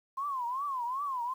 sine tone with vibrato, 1046.5 Hz, C6, in tune, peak -31 dBFS, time 0.17-1.34 s, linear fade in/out 10 ms, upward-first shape triangle, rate 2.6 Hz, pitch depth 210 cents each way, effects 10-bit

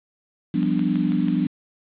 sine chord, G dominant seventh, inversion third, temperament equal, 174.61 / 196 / 246.9 / 293.7 Hz, F3 / G3 / B3 / D4, 0 / 0 / 0 / 0 cents, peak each -24 dBFS, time 0.54-1.47 s, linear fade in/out 5 ms
click train, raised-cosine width 0.2 ms, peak -19 dBFS, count 5, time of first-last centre 0.63-1.284 s, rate 6.12 Hz
effects resampled to 8000 Hz + 7-bit

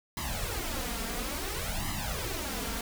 pink noise with flanger, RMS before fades -34 dBFS, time 0.17-2.81 s, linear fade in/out 2 ms, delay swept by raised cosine 0.99 to 4.39 ms, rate 0.58 Hz, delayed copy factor +0.9, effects none

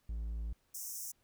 triangle tone, 55.9 Hz, A1, 28 cents sharp, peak -34 dBFS, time 0.09-0.53 s, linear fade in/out 5 ms
pink high-pass noise, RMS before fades -43 dBFS, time 0.74-1.12 s, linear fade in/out 10 ms, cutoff 5500 Hz, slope 96 dB/octave
effects pink hiss -75 dBFS RMS until 1.23 s

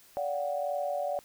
sine tone cluster, 578 / 722 / 764 Hz, D5 / F#5 / G5, -28 / -43 / -45 cents, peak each -31 / -34 / -38 dBFS, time 0.17-1.19 s, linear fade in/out 0 ms, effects white hiss -58 dBFS RMS until 1.24 s

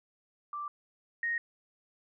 sine tone pair in turn, 1174.7 / 1864.7 Hz, D6 / A#6, 0 / 0 cents, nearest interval minor sixth, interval 800 cents, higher second, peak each -35 / -29 dBFS, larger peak second, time 0.53-0.68 / 1.23-1.38 s, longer neither, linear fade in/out 2 ms, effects none

